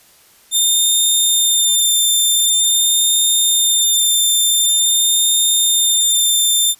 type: tone with vibrato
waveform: 15% pulse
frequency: 3609 Hz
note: A7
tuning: 43 cents sharp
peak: -5 dBFS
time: 0.51-6.75 s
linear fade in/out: 50 ms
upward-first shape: sine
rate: 0.46 Hz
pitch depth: 13 cents each way
effects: white hiss -49 dBFS RMS until 6.79 s + resampled to 32000 Hz